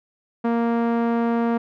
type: tone with low-pass filter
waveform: sawtooth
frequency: 233.1 Hz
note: A#3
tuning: in tune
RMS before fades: -21 dBFS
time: 0.44-1.58 s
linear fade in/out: 10 ms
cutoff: 1200 Hz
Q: 0.85
effects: none